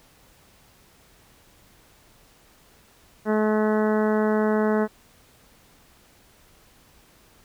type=harmonic tone; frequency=214.5 Hz; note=A3; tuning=44 cents flat; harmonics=1 / 2 / 3 / 4 / 5 / 6 / 7 / 8 / 9; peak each=-22 / -23 / -28 / -32 / -34 / -37 / -35 / -39 / -41 dBFS; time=3.25-4.88 s; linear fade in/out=50 ms; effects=pink hiss -56 dBFS RMS until 7.44 s